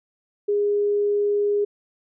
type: tone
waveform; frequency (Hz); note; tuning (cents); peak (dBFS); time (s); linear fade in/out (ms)
sine; 410.6; G#4; -20; -18; 0.48-1.65; 10
effects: none